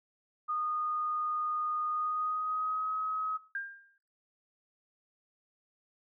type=tone with pitch glide; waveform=sine; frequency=1230 to 1272.6 Hz; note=D#6 to D#6; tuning=-20 to +39 cents; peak=-30 dBFS; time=0.48-3.38 s; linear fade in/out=20 ms; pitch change=+59 cents; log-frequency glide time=1.89-2.93 s
type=tone with exponential decay; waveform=sine; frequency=1600 Hz; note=G6; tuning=35 cents sharp; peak=-31 dBFS; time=3.55-3.98 s; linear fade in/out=2 ms; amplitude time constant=93 ms
effects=noise-tail reverb RT60 0.5 s tail -17 dB re dry